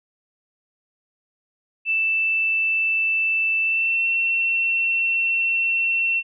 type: tone with pitch glide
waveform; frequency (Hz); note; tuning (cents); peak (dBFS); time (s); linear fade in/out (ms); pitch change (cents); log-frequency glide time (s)
sine; 2651 to 2707; E7 to E7; +9 to +45; -18; 1.85-6.23; 50; +36; 3.62-4.06
effects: none